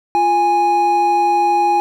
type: tone pair together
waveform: triangle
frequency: 347.7 / 826.2 Hz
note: F4 / G#5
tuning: -8 / -9 cents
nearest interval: octave + minor third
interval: 1499 cents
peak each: -19 / -10 dBFS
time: 0.15-1.8 s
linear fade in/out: 0 ms
effects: none